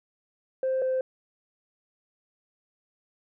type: tone pair in turn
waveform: sine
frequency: 523.3 / 519.1 Hz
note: C5 / C5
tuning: 0 / -14 cents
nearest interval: unison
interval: 14 cents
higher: first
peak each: -22 dBFS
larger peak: neither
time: 0.63-0.82 / 0.82-1.01 s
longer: neither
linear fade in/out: 2 ms
effects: tanh soft clip ceiling -21 dBFS